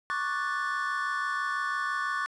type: chord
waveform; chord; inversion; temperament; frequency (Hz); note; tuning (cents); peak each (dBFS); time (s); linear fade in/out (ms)
triangle; D major seventh; third; equal; 1108.7 / 1174.7 / 1480 / 1760; C#6 / D6 / F#6 / A6; 0 / 0 / 0 / 0; -31 / -33 / -32 / -32; 0.1-2.26; 0
effects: resampled to 22050 Hz + 9-bit